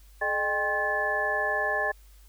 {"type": "tone cluster", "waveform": "sine", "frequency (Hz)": [427, 609, 797, 1062, 1731], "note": ["G#4", "D#5", "G5", "C6", "A6"], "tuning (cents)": [48, -37, 28, 25, -29], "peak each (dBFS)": [-35, -31, -32, -35, -27], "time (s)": [0.21, 1.92], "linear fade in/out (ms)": 10, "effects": ["added 50 Hz sine -50 dBFS peak until 2.28 s", "white hiss -61 dBFS RMS until 2.28 s"]}